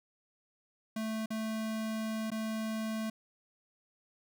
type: tone with dropouts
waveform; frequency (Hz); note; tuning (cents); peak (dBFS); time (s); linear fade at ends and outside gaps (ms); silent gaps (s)
square; 220; A3; 0; -34; 0.96-3.1; 5; 1.26-1.304 / 2.304-2.316
effects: none